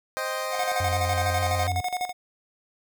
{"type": "chord", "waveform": "20% pulse", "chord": "C minor", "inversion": "none", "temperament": "equal", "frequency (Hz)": [523.3, 622.3, 784], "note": ["C5", "Eb5", "G5"], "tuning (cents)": [0, 0, 0], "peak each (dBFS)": [-26, -26, -31], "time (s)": [0.17, 1.67], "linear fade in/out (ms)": 0}
{"type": "tone with tremolo", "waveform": "square", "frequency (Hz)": 727, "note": "F#5", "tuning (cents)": -31, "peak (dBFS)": -25, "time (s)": [0.51, 2.13], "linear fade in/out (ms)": 50, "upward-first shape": "square", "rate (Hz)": 12, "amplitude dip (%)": 75}
{"type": "tone with vibrato", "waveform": "triangle", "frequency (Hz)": 90, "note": "F#2", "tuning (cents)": -47, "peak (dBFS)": -24, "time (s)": [0.8, 1.81], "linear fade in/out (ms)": 5, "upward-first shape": "sine", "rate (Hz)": 7, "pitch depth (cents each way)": 42}
{"effects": []}